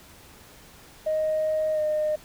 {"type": "tone with pitch glide", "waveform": "sine", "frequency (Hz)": [623, 611.2], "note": ["D#5", "D#5"], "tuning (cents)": [2, -31], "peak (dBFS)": -21, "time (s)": [1.06, 2.16], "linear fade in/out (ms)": 10, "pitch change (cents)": -33, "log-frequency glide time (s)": [1.73, 1.8], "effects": ["tanh soft clip ceiling -18 dBFS", "pink hiss -50 dBFS RMS until 2.24 s"]}